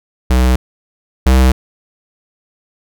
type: tone pair in turn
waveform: square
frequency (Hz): 63 / 64.51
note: B1 / C2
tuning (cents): +35 / -24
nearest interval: unison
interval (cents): 41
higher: second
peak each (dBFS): -9 / -7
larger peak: second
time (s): 0.3-0.56 / 1.26-1.52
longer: neither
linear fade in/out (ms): 5
effects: none